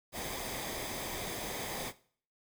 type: noise with comb filter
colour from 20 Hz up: pink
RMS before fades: -39 dBFS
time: 0.12-1.93 s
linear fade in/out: 50 ms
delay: 0.71 ms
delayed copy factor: -0.55
effects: noise-tail reverb RT60 0.5 s tail -18 dB re dry